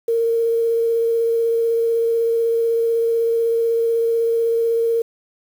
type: tone with vibrato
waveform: sine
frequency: 460.4 Hz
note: A#4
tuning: 22 cents flat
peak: -15 dBFS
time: 0.08-5.02 s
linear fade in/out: 5 ms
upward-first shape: square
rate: 16 Hz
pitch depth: 9 cents each way
effects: 7-bit